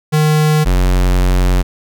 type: tone pair in turn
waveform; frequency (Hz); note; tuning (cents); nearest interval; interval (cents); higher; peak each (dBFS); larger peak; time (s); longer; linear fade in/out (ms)
square; 153.3 / 45.58; D#3 / F#1; -25 / -25; octave + major sixth; 2100; first; -10; neither; 0.12-0.65 / 0.65-1.63; second; 20
effects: none